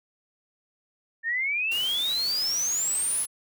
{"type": "exponential sweep", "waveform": "sine", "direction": "up", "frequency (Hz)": [1782, 10730], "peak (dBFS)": -24, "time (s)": [1.23, 3.27], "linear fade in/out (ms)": 50}
{"type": "noise", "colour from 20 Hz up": "white", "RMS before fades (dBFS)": -38, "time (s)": [1.71, 3.26], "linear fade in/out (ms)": 10}
{"effects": []}